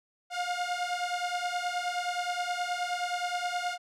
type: beating tone pair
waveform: sawtooth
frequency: 707 / 716.5 Hz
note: F5 / F5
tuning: +21 / +44 cents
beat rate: 9.5 Hz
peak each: -29 dBFS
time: 0.3-3.78 s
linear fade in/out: 50 ms
effects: low-pass 7000 Hz 12 dB/octave